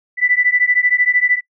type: beating tone pair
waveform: sine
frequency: 1975.5 / 1988.5 Hz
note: B6 / B6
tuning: 0 / +11 cents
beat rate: 13 Hz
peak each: -15 dBFS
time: 0.17-1.41 s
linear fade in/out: 50 ms
effects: noise-tail reverb RT60 0.1 s tail -23 dB re dry